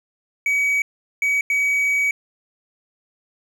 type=tone bursts at uneven times; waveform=triangle; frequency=2268 Hz; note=C#7; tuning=39 cents sharp; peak=-15 dBFS; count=3; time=0.46-0.82 / 1.22-1.41 / 1.5-2.11 s; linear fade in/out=2 ms; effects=none